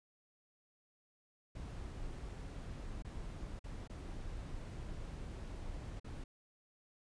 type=noise with dropouts; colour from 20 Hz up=brown; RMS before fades=-45 dBFS; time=1.55-6.24 s; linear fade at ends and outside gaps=5 ms; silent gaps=3.024-3.047 / 3.593-3.64 / 3.876-3.896 / 5.998-6.044 s; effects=resampled to 22050 Hz